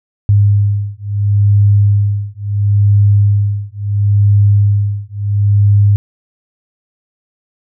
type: beating tone pair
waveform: sine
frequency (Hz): 101.6 / 102.33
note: G#2 / G#2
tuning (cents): -38 / -25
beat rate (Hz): 0.73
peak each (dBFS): -11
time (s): 0.29-5.96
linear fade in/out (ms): 0
effects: none